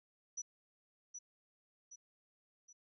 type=tone with echo; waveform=sine; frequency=5910 Hz; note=F#8; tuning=3 cents flat; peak=-39 dBFS; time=0.37-0.42 s; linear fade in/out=10 ms; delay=770 ms; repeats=3; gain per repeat=-6 dB; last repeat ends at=2.73 s; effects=none